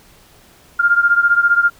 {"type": "beating tone pair", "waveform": "sine", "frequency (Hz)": [1399, 1414], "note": ["F6", "F6"], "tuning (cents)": [3, 21], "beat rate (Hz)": 15, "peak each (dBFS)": [-12, -15], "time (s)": [0.79, 1.7], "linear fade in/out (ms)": 10, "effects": ["pink hiss -48 dBFS RMS until 1.79 s"]}